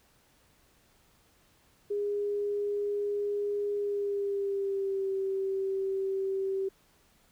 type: tone with pitch glide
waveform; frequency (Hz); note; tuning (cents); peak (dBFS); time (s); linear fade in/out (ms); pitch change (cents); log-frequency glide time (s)
sine; 409.3 to 386.6; G#4 to G4; -25 to -24; -28; 1.9-6.69; 10; -99; 3.75-5.11
effects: pink hiss -65 dBFS RMS until 7.31 s

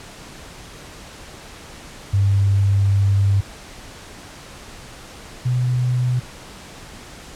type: tone pair in turn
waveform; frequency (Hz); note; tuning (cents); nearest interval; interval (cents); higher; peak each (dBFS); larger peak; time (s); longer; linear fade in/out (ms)
sine; 99 / 124.73; G2 / B2; +18 / +18; major third; 400; second; -13 / -16; first; 2.13-3.41 / 5.45-6.2; first; 10
effects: pink hiss -39 dBFS RMS until 7.35 s + low-pass 9000 Hz 12 dB/octave

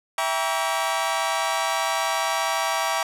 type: chord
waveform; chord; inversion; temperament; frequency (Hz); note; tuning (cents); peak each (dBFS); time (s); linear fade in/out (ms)
sawtooth; E diminished seventh; none; just; 659.3 / 791.1 / 949.3 / 1139.2; E5 / G5 / Bb5 / Db6; 0 / +16 / +31 / +47; -24; 0.18-3.03; 2
effects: low-pass 12000 Hz 12 dB/octave

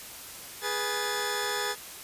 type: tone cluster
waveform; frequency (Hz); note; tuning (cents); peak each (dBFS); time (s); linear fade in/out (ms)
15% pulse; 414.1 / 490.8 / 1730; G#4 / B4 / A6; -5 / -11 / -30; -26 / -28 / -26; 0.61-1.76; 50
effects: white hiss -43 dBFS RMS until 2.03 s + resampled to 32000 Hz

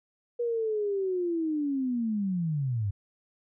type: linear sweep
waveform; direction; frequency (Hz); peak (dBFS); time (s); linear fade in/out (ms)
sine; down; 482.4 to 94.7; -26; 0.39-2.91; 10
effects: none

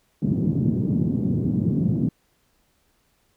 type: band-pass noise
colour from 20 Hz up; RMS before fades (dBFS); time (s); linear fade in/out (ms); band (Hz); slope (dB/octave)
white; -22; 0.22-2.09; 5; 110 to 250; 24
effects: pink hiss -66 dBFS RMS until 3.36 s

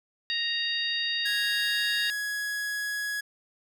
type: harmonic tone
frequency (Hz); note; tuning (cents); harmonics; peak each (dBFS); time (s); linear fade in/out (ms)
932.3; A#5; 0; 2 / 3 / 4 / 5; -32 / -33 / -30 / -34; 0.3-2.1; 0
type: tone with pitch glide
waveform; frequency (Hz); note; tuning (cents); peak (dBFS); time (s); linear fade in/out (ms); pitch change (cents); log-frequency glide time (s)
45% pulse; 1661.2 to 1672.8; G#6 to G#6; 0 to +12; -29; 1.25-3.21; 10; +12; 1.55-1.87
effects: none

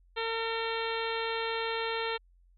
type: harmonic tone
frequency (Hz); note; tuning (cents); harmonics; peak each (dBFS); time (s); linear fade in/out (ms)
453.9; A#4; -46; 1 / 2 / 3 / 4 / 5 / 6 / 7 / 8 / 9; -34 / -37 / -39 / -40 / -41 / -42 / -42 / -43 / -44; 0.16-2.18; 20
effects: added 44 Hz sine -59 dBFS peak until 2.57 s

